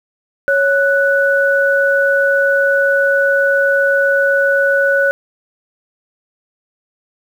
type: tone pair together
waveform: sine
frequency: 554.4 / 1482 Hz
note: C#5 / F#6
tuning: 0 / +2 cents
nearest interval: octave + perfect fourth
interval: 1702 cents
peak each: -13 dBFS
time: 0.48-5.11 s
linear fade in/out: 0 ms
effects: 7-bit